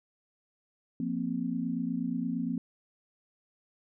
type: chord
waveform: sine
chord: F suspended fourth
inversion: none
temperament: equal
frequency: 174.61 / 233.1 / 261.6 Hz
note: F3 / Bb3 / C4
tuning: 0 / 0 / 0 cents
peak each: -35 / -33 / -33 dBFS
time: 1-2.58 s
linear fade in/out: 2 ms
effects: none